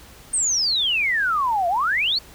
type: exponential two-way sweep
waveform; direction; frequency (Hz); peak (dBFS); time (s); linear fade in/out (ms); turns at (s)
sine; down then up; 8880 to 670 to 4618; -18; 0.33-2.19; 10; 1.68
effects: added 60 Hz sine -51 dBFS peak until 2.34 s + pink hiss -46 dBFS RMS until 2.34 s